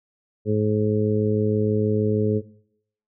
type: harmonic tone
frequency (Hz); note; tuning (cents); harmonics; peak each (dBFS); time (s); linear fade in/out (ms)
106.4; G#2; +42; 1 / 2 / 3 / 4 / 5; -23 / -24 / -29 / -22 / -32; 0.45-2.42; 50
effects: noise-tail reverb RT60 0.7 s tail -19 dB re dry